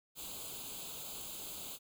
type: noise with comb filter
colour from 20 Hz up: white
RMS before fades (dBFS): -45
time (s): 0.15-1.79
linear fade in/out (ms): 50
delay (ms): 0.27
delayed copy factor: +0.85
effects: none